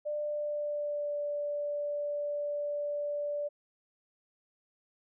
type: tone with pitch glide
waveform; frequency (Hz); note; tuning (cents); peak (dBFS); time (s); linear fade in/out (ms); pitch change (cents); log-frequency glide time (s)
sine; 595 to 583.8; D5 to D5; +22 to -10; -31; 0.05-3.49; 20; -32; 0.2-1.16
effects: none